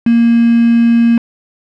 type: tone with quantisation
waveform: sine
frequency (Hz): 233.1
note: A#3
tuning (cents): 0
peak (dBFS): -6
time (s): 0.06-1.18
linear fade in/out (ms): 5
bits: 3
effects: low-pass 2000 Hz 12 dB/octave